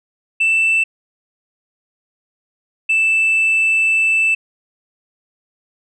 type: tone pair in turn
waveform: sine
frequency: 2658 / 2644 Hz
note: E7 / E7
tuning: +14 / +5 cents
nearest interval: unison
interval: 9 cents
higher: first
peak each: -10 dBFS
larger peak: neither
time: 0.4-0.84 / 2.89-4.35 s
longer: second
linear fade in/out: 10 ms
effects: tanh soft clip ceiling -10 dBFS